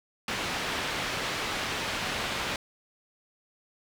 white low-pass noise, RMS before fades -32 dBFS, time 0.28-2.56 s, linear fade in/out 2 ms, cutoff 3100 Hz, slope 12 dB/octave, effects none

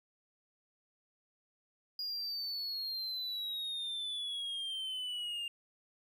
triangle exponential sweep, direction down, 4876 to 2794 Hz, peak -35 dBFS, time 1.99-5.48 s, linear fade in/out 2 ms, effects none

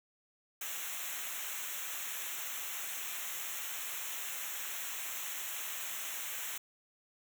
white noise with comb filter, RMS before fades -40 dBFS, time 0.61-6.58 s, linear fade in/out 5 ms, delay 0.21 ms, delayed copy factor -0.95, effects none

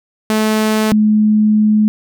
sawtooth / sine tone pair in turn, 216.7 / 213.3 Hz, A3 / G#3, -26 / +46 cents, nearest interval unison, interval 28 cents, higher first, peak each -8 dBFS, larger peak neither, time 0.3-0.92 / 0.92-1.88 s, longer second, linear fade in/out 0 ms, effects none

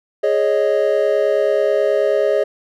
triangle chord, Ab suspended fourth, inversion none, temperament just, 415.3 / 553.7 / 623 Hz, Ab4 / Db5 / Eb5, 0 / -2 / +2 cents, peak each -16 dBFS, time 0.23-2.44 s, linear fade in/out 10 ms, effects none

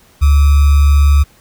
sine tone with sample-and-hold, 71.6 Hz, D2, 43 cents flat, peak -5 dBFS, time 0.21-1.24 s, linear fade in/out 20 ms, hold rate 1225 Hz, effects pink hiss -48 dBFS RMS until 1.4 s

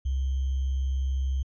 sine tone with sample-and-hold, 66.2 Hz, C2, 21 cents sharp, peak -24 dBFS, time 0.05-1.43 s, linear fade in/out 10 ms, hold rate 3150 Hz, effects resampled to 16000 Hz

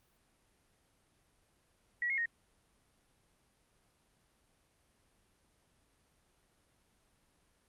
sine tone with pitch steps, 1928 / 2156 / 1863 Hz, B6 / C#7 / A#6, -42 / -49 / -2 cents, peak -31 dBFS, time 2.02-2.257 s, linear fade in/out 2 ms, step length 79 ms, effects pink hiss -72 dBFS RMS until 7.68 s + Opus 32 kbps

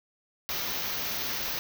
white band-stop noise, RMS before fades -32 dBFS, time 0.49-1.59 s, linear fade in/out 0 ms, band 6400 to 13000 Hz, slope 96 dB/octave, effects none

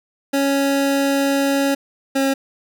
25% pulse tone pair in turn, 277.2 / 271.5 Hz, C#4 / C#4, 0 / -36 cents, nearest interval unison, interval 36 cents, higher first, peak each -12 dBFS, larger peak neither, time 0.33-1.75 / 2.15-2.34 s, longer first, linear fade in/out 10 ms, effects none

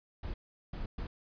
brown noise bursts at uneven times, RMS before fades -38 dBFS, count 3, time 0.23-0.34 / 0.73-0.86 / 0.98-1.07 s, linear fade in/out 5 ms, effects resampled to 11025 Hz

